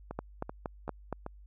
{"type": "two click trains", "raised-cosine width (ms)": 1, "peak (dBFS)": [-20, -24], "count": [5, 4], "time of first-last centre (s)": [[0.19, 1.127], [0.11, 1.264]], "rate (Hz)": [4.27, 2.6], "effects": ["added 50 Hz sine -50 dBFS peak until 1.46 s"]}